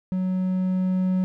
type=tone with level ramp; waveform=triangle; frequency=185.4 Hz; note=F#3; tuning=4 cents sharp; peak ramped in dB=-20 to -17 dBFS; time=0.12-1.24 s; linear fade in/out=0 ms; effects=none